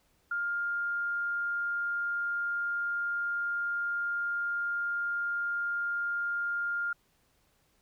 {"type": "tone", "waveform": "sine", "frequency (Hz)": 1405, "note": "F6", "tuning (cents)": 10, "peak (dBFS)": -29, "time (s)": [0.31, 6.93], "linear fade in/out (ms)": 5, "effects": ["pink hiss -70 dBFS RMS until 7.81 s"]}